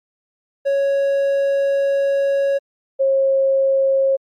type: tone pair in turn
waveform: triangle / sine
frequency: 554.4 / 540.2 Hz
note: C#5 / C#5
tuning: 0 / -45 cents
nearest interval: unison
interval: 45 cents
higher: first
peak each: -13 dBFS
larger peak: neither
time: 0.65-2.59 / 2.99-4.17 s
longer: first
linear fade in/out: 20 ms
effects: Opus 48 kbps